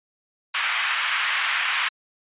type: band-pass noise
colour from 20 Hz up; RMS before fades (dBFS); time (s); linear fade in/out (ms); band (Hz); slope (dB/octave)
white; -24; 0.54-1.89; 10; 1100 to 2900; 24
effects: resampled to 8000 Hz